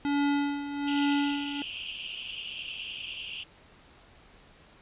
square tone with tremolo, 285.5 Hz, D4, 49 cents flat, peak -24 dBFS, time 0.05-1.62 s, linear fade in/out 0 ms, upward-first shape sine, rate 1.2 Hz, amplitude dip 70%
white band-pass noise, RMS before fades -39 dBFS, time 0.87-3.44 s, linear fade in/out 10 ms, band 2600 to 3200 Hz, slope 96 dB/octave
effects pink hiss -56 dBFS RMS until 4.81 s + resampled to 8000 Hz

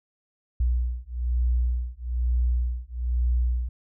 sine beating tone pair, 60.2 / 61.3 Hz, B1 / B1, -44 / -12 cents, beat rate 1.1 Hz, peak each -25 dBFS, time 0.6-3.69 s, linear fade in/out 5 ms, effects none

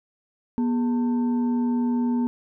sine tone with frequency modulation, 242 Hz, B3, 35 cents flat, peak -20 dBFS, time 0.58-2.27 s, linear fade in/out 0 ms, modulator 656 Hz, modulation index 0.33, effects none

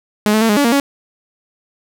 sawtooth tone with pitch steps, 210.3 / 217.2 / 226.1 / 207.8 / 286 / 233.5 / 280.2 Hz, G#3 / A3 / A3 / G#3 / D4 / A#3 / C#4, +22 / -22 / +47 / +1 / -46 / +3 / +19 cents, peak -7 dBFS, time 0.26-0.799 s, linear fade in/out 0 ms, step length 77 ms, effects none

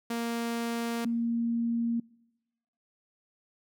sawtooth / sine tone pair in turn, 233.1 / 233.1 Hz, A#3 / A#3, 0 / 0 cents, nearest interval unison, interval 0 cents, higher neither, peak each -26 dBFS, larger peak neither, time 0.1-1.05 / 1.05-2 s, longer neither, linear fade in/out 5 ms, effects noise-tail reverb RT60 1.0 s tail -26 dB re dry

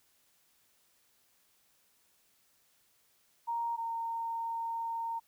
sine tone pair in turn, 932.3 / 918.4 Hz, A#5 / A#5, 0 / -26 cents, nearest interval unison, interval 26 cents, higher first, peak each -31 / -33 dBFS, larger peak first, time 3.47-3.77 / 3.77-5.2 s, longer second, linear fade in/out 20 ms, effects white hiss -70 dBFS RMS until 5.27 s

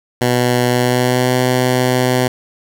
10% pulse tone with pitch glide, 123.4 to 126.43 Hz, B2 to B2, -1 to +41 cents, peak -4 dBFS, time 0.21-2.28 s, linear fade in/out 5 ms, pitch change +42 cents, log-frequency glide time 0.7-1.34 s, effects none

